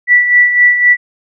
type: tone with tremolo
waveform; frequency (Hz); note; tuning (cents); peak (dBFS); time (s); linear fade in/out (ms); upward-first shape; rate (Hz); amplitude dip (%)
sine; 1960; B6; -14; -3; 0.07-0.97; 50; sine; 3.9; 60
effects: none

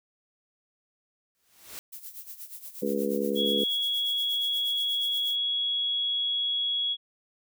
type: noise with exponential growth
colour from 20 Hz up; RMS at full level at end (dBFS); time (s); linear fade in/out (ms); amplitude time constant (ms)
white; -38; 1.35-1.79; 0; 94
type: noise with tremolo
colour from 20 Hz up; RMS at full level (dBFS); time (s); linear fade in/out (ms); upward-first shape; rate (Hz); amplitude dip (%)
violet; -40; 1.92-5.36; 10; sine; 8.4; 75
type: harmonic tone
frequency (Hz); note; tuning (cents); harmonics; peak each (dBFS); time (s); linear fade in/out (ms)
70.1; C#2; +20; 3 / 4 / 5 / 6 / 7; -31 / -33 / -35 / -31 / -30; 2.82-3.64; 5
type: tone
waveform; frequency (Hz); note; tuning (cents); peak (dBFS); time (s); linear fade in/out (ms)
sine; 3339; G#7; +9; -25; 3.35-6.97; 50
effects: none

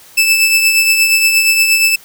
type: tone with tremolo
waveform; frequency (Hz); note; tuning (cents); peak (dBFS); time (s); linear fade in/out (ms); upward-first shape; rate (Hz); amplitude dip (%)
sawtooth; 2632; E7; -3; -3; 0.17-1.96; 10; triangle; 8.5; 50
effects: white hiss -41 dBFS RMS until 2.04 s

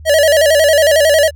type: tone with vibrato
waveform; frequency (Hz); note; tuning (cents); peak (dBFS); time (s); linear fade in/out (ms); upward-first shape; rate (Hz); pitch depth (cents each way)
square; 606; D#5; -46; -8; 0.05-1.31; 50; square; 11; 90
effects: added 77 Hz sine -31 dBFS peak until 1.35 s

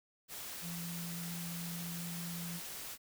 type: tone in noise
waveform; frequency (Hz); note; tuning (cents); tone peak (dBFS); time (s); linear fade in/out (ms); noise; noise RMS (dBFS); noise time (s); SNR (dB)
sine; 171.1; F3; -35; -41; 0.61-2.61; 50; white; -45; 0.28-2.98; +1
effects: none

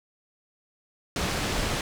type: low-pass noise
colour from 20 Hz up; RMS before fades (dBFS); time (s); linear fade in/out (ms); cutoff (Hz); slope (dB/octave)
pink; -28; 1.16-1.81; 2; 7100; 12
effects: none

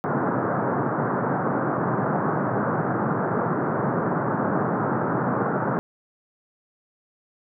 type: band-pass noise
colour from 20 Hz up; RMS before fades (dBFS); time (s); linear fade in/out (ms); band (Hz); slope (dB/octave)
pink; -24; 0.04-5.79; 0; 120 to 1500; 48
effects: none

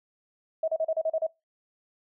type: tone bursts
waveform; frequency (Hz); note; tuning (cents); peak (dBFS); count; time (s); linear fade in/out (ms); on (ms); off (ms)
sine; 641; E5; -49; -23; 8; 0.63-1.267; 5; 49; 35
effects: noise-tail reverb RT60 0.2 s tail -21 dB re dry

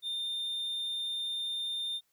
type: tone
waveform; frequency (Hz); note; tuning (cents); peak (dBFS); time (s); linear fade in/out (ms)
triangle; 3615; A7; +46; -31; 0.02-2.01; 50
effects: white hiss -75 dBFS RMS until 2.12 s

